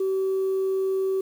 sine tone, 382.7 Hz, G4, 42 cents flat, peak -20 dBFS, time 0-1.21 s, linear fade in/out 5 ms, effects tanh soft clip ceiling -19 dBFS + 8-bit

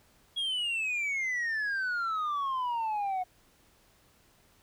sine exponential sweep, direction down, 3326 to 725 Hz, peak -26 dBFS, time 0.36-3.24 s, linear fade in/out 20 ms, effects tanh soft clip ceiling -28 dBFS + pink hiss -64 dBFS RMS until 4.62 s

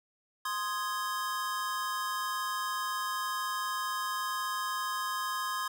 square chord, Ab major, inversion first, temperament equal, 1046.5 / 1244.5 / 1661.2 Hz, C6 / Eb6 / Ab6, 0 / 0 / 0 cents, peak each -35 / -38 / -39 dBFS, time 0.45-5.68 s, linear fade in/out 5 ms, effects none

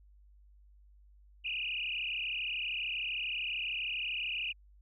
sine tone with frequency modulation, 2675 Hz, E7, 25 cents sharp, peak -33 dBFS, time 1.44-4.53 s, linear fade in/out 20 ms, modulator 32.9 Hz, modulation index 7.6, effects added 50 Hz sine -57 dBFS peak until 4.81 s

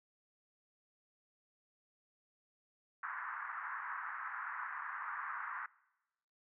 pink band-pass noise, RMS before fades -43 dBFS, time 3.03-5.66 s, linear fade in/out 2 ms, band 990 to 1800 Hz, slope 48 dB/octave, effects noise-tail reverb RT60 1.0 s tail -23 dB re dry

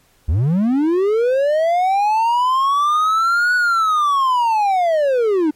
triangle linear two-way sweep, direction up then down, 64.7 to 1480 to 290.8 Hz, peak -11 dBFS, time 0.28-5.51 s, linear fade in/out 10 ms, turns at 3.55 s, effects pink hiss -56 dBFS RMS until 5.55 s + MP3 64 kbps

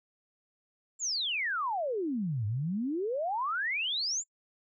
sine exponential two-way sweep, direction down then up, 7459 to 99.6 to 7459 Hz, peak -29 dBFS, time 0.99-4.24 s, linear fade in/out 50 ms, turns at 2.46 s, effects noise-tail reverb RT60 0.1 s tail -26 dB re dry

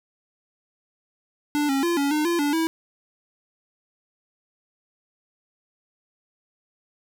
square tone with pitch steps, 294.2 / 272.4 / 343.3 / 281.6 / 303.1 / 342.9 / 289.8 / 325.5 Hz, D4 / C#4 / F4 / C#4 / D#4 / F4 / D4 / E4, +3 / -30 / -30 / +27 / -45 / -32 / -23 / -22 cents, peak -21 dBFS, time 1.55-2.67 s, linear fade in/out 0 ms, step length 140 ms, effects none

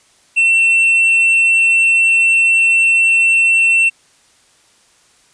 triangle tone, 2698 Hz, E7, 40 cents sharp, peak -7 dBFS, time 0.36-3.9 s, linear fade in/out 20 ms, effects white hiss -52 dBFS RMS until 5.33 s + resampled to 22050 Hz

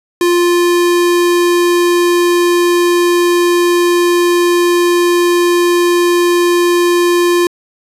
square tone, 349.5 Hz, F4, 1 cent sharp, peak -9 dBFS, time 0.21-7.47 s, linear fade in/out 2 ms, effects resampled to 32000 Hz + 8-bit

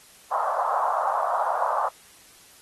white band-pass noise, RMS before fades -25 dBFS, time 0.31-1.89 s, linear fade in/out 10 ms, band 610 to 1200 Hz, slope 48 dB/octave, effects white hiss -52 dBFS RMS until 2.61 s + AAC 32 kbps

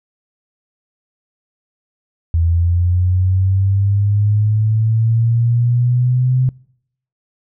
sine linear sweep, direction up, 82.41 to 129.4 Hz, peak -11 dBFS, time 2.34-6.49 s, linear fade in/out 0 ms, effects noise-tail reverb RT60 0.7 s tail -25 dB re dry

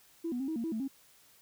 sine tone with pitch steps, 332.5 / 244.9 / 268.1 / 319.3 / 230.7 / 326.7 / 220.7 / 270.5 Hz, E4 / B3 / C4 / D#4 / A#3 / E4 / A3 / C#4, +15 / -14 / +42 / +45 / -18 / -15 / +5 / -42 cents, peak -31 dBFS, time 0.24-0.88 s, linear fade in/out 10 ms, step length 80 ms, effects tanh soft clip ceiling -27 dBFS + white hiss -62 dBFS RMS until 1.41 s

